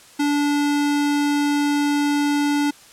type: tone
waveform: square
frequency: 290 Hz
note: D4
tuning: 22 cents flat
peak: -18 dBFS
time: 0.19-2.71 s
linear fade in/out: 10 ms
effects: white hiss -47 dBFS RMS until 2.92 s + low-pass 10000 Hz 12 dB/octave